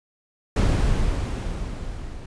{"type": "noise with level ramp", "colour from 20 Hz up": "brown", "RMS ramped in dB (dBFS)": [-17, -36], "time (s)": [0.56, 2.26], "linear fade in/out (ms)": 5, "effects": ["resampled to 22050 Hz"]}